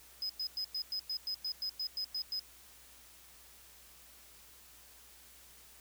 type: tone bursts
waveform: triangle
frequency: 5050 Hz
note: D#8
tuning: 25 cents sharp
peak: -33 dBFS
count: 13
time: 0.22-2.395 s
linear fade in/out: 2 ms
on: 75 ms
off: 100 ms
effects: added 60 Hz sine -67 dBFS peak until 5.8 s + white hiss -58 dBFS RMS until 5.8 s